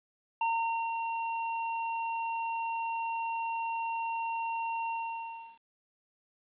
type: tone with ADSR envelope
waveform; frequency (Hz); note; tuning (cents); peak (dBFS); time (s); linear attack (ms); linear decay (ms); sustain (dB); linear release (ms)
square; 915; A#5; -32; -27; 0.41-5.59; 4; 490; -5; 690
effects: resampled to 8000 Hz + 11-bit

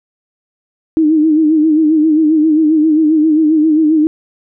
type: tone with vibrato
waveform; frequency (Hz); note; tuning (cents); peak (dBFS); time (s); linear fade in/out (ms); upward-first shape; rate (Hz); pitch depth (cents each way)
sine; 311.1; D#4; 0; -7; 0.97-4.07; 0; sine; 7.5; 66
effects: none

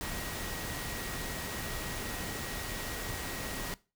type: tone in noise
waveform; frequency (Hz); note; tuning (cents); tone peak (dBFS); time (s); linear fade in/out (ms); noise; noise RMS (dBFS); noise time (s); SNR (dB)
sine; 1900; A#6; +33; -47; 0.01-3.74; 0; pink; -38; 0.01-3.74; -12
effects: noise-tail reverb RT60 0.3 s tail -20 dB re dry

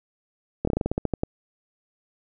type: slowing click train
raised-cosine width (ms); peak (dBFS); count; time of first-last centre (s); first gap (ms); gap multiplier
2; -10; 12; 0.65-1.234; 24; 1.15
effects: none

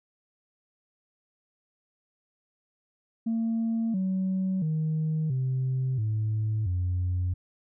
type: tone with pitch steps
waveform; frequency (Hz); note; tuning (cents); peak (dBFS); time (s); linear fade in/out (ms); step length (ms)
sine; 226.9 / 188.61 / 156.78 / 130.32 / 108.33 / 90.05; A#3 / F#3 / D#3 / C3 / A2 / F#2; -47 / +33 / +13 / -7 / -26 / -46; -23; 3.26-7.34; 10; 680
effects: tanh soft clip ceiling -22 dBFS

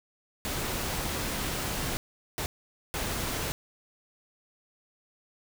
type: noise bursts at uneven times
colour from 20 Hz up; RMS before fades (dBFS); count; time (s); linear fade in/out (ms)
pink; -32; 3; 0.45-1.97 / 2.38-2.46 / 2.94-3.52; 0
effects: none

